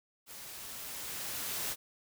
white noise with level ramp, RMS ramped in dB -48 to -35 dBFS, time 0.26-1.76 s, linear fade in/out 50 ms, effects none

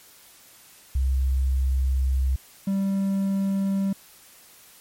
sine / triangle tone pair in turn, 65.8 / 195.31 Hz, C2 / G3, +10 / -6 cents, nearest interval octave + perfect fifth, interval 1884 cents, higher second, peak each -19 dBFS, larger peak neither, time 0.95-2.36 / 2.67-3.93 s, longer first, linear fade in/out 5 ms, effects white hiss -51 dBFS RMS until 4.8 s + MP3 64 kbps

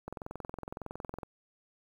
click train, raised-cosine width 1 ms, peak -25 dBFS, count 26, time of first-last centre 0.08-1.232 s, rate 21.7 Hz, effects 9-bit

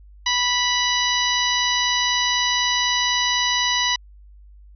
harmonic tone, 984 Hz, B5, 7 cents flat, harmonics 1 / 2 / 3 / 4 / 5 / 6, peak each -25 / -24 / -24 / -24 / -28 / -28 dBFS, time 0.26-3.96 s, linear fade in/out 5 ms, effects added 50 Hz sine -43 dBFS peak until 4.75 s

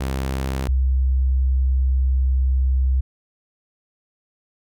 sawtooth / sine tone pair in turn, 66.4 / 65.11 Hz, C2 / C2, +26 / -8 cents, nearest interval unison, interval 34 cents, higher first, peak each -18 / -15 dBFS, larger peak second, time 0-0.68 / 0.68-3.01 s, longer second, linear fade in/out 10 ms, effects none

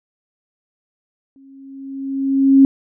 sine tone with exponential growth, 271.4 Hz, C#4, 36 cents flat, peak -4 dBFS, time 1.36-2.65 s, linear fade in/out 1 ms, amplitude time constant 280 ms, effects none

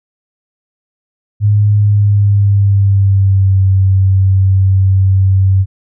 sine tone with pitch glide, 103.83 to 95.76 Hz, G#2 to G2, 0 to -40 cents, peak -6 dBFS, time 1.4-5.66 s, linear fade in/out 50 ms, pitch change -140 cents, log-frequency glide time 1.76-3.61 s, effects none

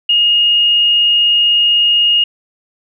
sine tone, 2856 Hz, F7, 38 cents sharp, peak -8 dBFS, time 0.09-2.24 s, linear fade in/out 5 ms, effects none

